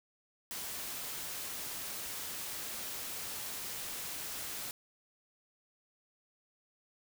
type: noise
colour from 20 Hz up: white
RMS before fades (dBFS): -41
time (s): 0.51-4.71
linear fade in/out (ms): 0
effects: none